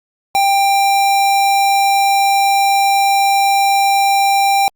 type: tone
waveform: square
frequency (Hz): 791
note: G5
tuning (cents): +15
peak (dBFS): -11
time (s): 0.35-4.68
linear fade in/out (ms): 0
effects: Opus 48 kbps